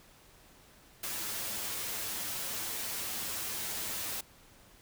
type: noise with comb filter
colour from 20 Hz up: white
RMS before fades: -37 dBFS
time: 1.03-4.21 s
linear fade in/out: 5 ms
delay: 9.2 ms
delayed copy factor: +0.55
effects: pink hiss -59 dBFS RMS until 4.81 s